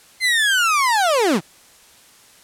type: linear sweep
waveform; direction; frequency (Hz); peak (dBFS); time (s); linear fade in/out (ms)
30% pulse; down; 2093 to 139; -12; 0.2-1.41; 50
effects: white hiss -49 dBFS RMS until 2.43 s + low-pass 11000 Hz 12 dB/octave